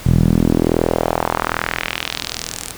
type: tone with band-pass filter sweep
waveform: sawtooth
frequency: 41.2 Hz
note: E1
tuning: in tune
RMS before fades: -18 dBFS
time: 0.05-2.73 s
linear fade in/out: 20 ms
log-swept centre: 130 to 9500 Hz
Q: 1.9
effects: pink hiss -34 dBFS RMS until 2.77 s